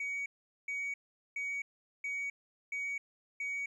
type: tone bursts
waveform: sine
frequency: 2252 Hz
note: C#7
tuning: 27 cents sharp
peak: -32 dBFS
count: 6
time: 0-3.66 s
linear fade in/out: 5 ms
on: 260 ms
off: 420 ms
effects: tanh soft clip ceiling -33 dBFS + 12-bit